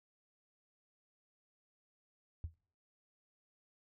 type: tone with exponential decay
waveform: sine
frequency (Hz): 82.3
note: E2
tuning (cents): -2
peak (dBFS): -33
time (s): 2.44-2.54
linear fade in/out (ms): 0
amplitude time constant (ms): 20
effects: noise-tail reverb RT60 0.5 s tail -25 dB re dry + tanh soft clip ceiling -31 dBFS